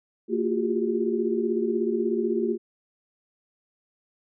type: tone cluster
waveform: sine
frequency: 228 / 348.1 / 364.3 / 401.4 Hz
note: A#3 / F4 / F#4 / G4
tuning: -38 / -6 / -27 / +41 cents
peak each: -28 dBFS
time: 0.28-2.58 s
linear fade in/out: 50 ms
effects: none